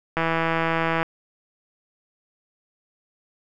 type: click train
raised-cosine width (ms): 0.5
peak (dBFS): -8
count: 142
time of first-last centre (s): 0.17-1.03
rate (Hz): 164
effects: none